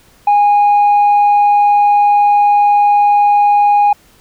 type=tone with tanh clipping; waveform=sine; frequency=822 Hz; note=G#5; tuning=18 cents flat; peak=-7 dBFS; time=0.27-3.93 s; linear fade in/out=5 ms; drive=1 dB; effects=pink hiss -48 dBFS RMS until 4.2 s

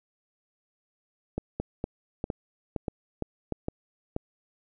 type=two click trains; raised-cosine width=2 ms; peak=-16 / -16 dBFS; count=6 / 5; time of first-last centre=1.38-3.684 / 1.6-4.164 s; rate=2.17 / 1.56 Hz; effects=none

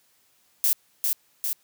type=noise with echo; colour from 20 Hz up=violet; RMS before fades=-21 dBFS; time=0.64-0.73 s; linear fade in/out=0 ms; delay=400 ms; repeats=2; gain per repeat=-3 dB; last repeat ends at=1.53 s; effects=white hiss -64 dBFS RMS until 1.63 s + high-pass 60 Hz 12 dB/octave

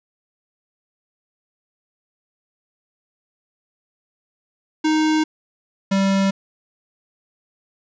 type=tone pair in turn; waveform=square; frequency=311.1 / 194.8 Hz; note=D#4 / G3; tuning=0 / -11 cents; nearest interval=minor sixth; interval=811 cents; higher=first; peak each=-16 dBFS; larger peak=neither; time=4.84-5.24 / 5.91-6.31 s; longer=neither; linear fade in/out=10 ms; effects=resampled to 16000 Hz + 8-bit

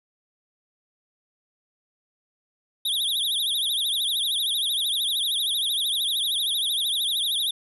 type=tone with vibrato; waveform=square; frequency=3527 Hz; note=A7; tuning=3 cents sharp; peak=-23 dBFS; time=2.85-7.51 s; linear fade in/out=5 ms; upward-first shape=triangle; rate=13 Hz; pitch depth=200 cents each way; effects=resampled to 32000 Hz

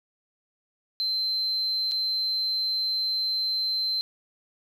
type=tone with dropouts; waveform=sine; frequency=4100 Hz; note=C8; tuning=36 cents flat; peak=-23 dBFS; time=1-4.01 s; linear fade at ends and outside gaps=0 ms; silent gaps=1.913-1.919 s; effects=tanh soft clip ceiling -20 dBFS + 10-bit

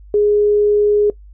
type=tone; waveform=sine; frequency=415.3 Hz; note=G#4; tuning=in tune; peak=-10 dBFS; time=0.14-1.1 s; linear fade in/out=2 ms; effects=noise-tail reverb RT60 0.1 s tail -19 dB re dry + added 50 Hz sine -37 dBFS peak until 1.33 s

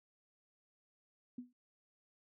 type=tone with exponential decay; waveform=sine; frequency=246.9 Hz; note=B3; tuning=in tune; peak=-39 dBFS; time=1.38-1.53 s; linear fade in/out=5 ms; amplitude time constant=32 ms; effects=none

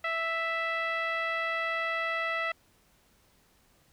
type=tone with low-pass filter; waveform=10% pulse; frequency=659.3 Hz; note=E5; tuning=in tune; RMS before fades=-31 dBFS; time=0.04-2.52 s; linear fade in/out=5 ms; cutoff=2100 Hz; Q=1.8; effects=pink hiss -65 dBFS RMS until 3.92 s

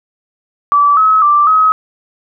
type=tone with pitch steps; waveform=sine; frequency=1156 / 1284 / 1175 / 1273 Hz; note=D6 / E6 / D6 / D#6; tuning=-28 / -46 / +1 / +39 cents; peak=-6 dBFS; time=0.72-1.72 s; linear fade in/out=0 ms; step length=250 ms; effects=none

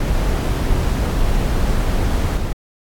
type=noise with level steps; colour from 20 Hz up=brown; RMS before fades=-17 / -21 dBFS; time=0-2.53 s; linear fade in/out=5 ms; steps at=2.37 s; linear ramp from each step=2 ms; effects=AAC 64 kbps

